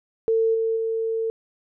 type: tone with level steps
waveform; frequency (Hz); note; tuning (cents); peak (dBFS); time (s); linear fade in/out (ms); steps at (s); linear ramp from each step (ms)
sine; 450; A4; +39; -17 / -20 / -22; 0.28-1.3; 0; 0.54 / 0.76; 10
effects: none